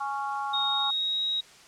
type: harmonic tone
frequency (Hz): 277.2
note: C#4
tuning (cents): 0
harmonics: 3 / 4 / 5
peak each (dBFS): -31 / -33 / -37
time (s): 0-0.91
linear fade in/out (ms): 10
type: tone with pitch glide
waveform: sine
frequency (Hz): 3729 to 3805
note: A#7 to A#7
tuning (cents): 0 to +35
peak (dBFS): -25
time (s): 0.53-1.41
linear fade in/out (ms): 10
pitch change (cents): +35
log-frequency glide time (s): 0.65-1.23
effects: white hiss -52 dBFS RMS until 1.67 s + low-pass 7000 Hz 12 dB/octave